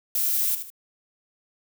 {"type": "noise with echo", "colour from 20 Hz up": "violet", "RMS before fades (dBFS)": -24, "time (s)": [0.15, 0.55], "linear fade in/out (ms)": 2, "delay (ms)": 76, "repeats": 2, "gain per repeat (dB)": -9, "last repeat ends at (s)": 0.702, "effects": []}